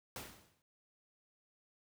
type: noise with exponential decay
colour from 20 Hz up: pink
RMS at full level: -42 dBFS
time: 0.16-0.62 s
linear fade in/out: 1 ms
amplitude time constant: 100 ms
effects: high-pass 60 Hz 12 dB/octave